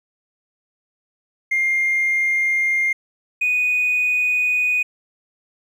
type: tone pair in turn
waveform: triangle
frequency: 2114 / 2482 Hz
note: C7 / D#7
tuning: +17 / -5 cents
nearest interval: minor third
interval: 278 cents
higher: second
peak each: -13 dBFS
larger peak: neither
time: 1.51-2.93 / 3.41-4.83 s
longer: neither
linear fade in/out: 10 ms
effects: tanh soft clip ceiling -13 dBFS